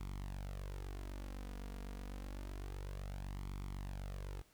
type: tone with flanger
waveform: sawtooth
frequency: 47.92 Hz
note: G1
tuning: 39 cents flat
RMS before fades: -45 dBFS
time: 0-4.42 s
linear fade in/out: 10 ms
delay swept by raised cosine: 0.88 to 4.28 ms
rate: 0.28 Hz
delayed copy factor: +0.65
effects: pink hiss -69 dBFS RMS until 4.53 s